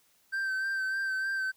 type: tone with vibrato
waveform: triangle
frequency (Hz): 1557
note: G6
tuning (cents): -12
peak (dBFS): -27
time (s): 0.32-1.52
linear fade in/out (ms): 20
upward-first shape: sine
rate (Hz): 3.3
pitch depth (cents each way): 27
effects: white hiss -67 dBFS RMS until 1.56 s